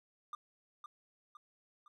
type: tone with echo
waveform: triangle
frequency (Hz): 1200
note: D6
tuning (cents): +37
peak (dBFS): -38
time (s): 0.33-0.35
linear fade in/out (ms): 2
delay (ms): 510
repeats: 3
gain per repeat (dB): -6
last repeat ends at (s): 1.88
effects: none